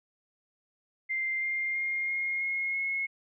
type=tone with pitch steps; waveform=sine; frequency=2093 / 2109 / 2125 / 2141 / 2157 / 2173 Hz; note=C7 / C7 / C7 / C7 / C#7 / C#7; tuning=0 / +13 / +26 / +39 / -48 / -35 cents; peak=-28 dBFS; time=1.09-3.07 s; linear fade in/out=20 ms; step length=330 ms; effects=none